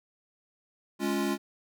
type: chord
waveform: square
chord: Db major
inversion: second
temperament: equal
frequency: 207.7 / 277.2 / 349.2 Hz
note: Ab3 / Db4 / F4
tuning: 0 / 0 / 0 cents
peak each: -32 dBFS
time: 0.99-1.38 s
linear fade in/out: 50 ms
effects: none